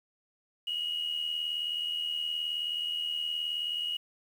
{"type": "tone pair together", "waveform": "sine", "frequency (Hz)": [2881, 2960], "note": ["F#7", "F#7"], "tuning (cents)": [-47, 0], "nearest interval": "unison", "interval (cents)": 47, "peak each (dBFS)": [-30, -37], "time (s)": [0.67, 3.97], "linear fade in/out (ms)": 5, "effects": ["tanh soft clip ceiling -25 dBFS", "9-bit"]}